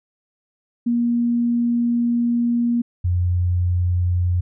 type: tone pair in turn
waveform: sine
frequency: 237.4 / 88.92 Hz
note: A#3 / F2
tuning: +32 / +32 cents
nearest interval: octave + perfect fourth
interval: 1700 cents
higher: first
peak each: -16 dBFS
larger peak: neither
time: 0.86-2.82 / 3.04-4.41 s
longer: first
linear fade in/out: 10 ms
effects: none